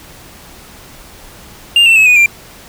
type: tone with pitch steps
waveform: triangle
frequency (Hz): 2801 / 2688 / 2580 / 2477 / 2377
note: F7 / E7 / E7 / D#7 / D7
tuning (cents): +4 / +33 / -38 / -8 / +20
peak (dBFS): -3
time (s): 1.76-2.26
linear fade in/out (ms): 2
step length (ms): 100
effects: pink hiss -37 dBFS RMS until 2.68 s